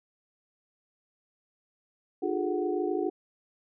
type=tone cluster; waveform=sine; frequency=303.8 / 355.7 / 408.8 / 436 / 743 Hz; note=D#4 / F4 / G#4 / A4 / F#5; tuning=-41 / +32 / -27 / -16 / +7 cents; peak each=-33 / -30 / -32 / -37 / -38 dBFS; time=2.22-3.1 s; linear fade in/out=10 ms; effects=none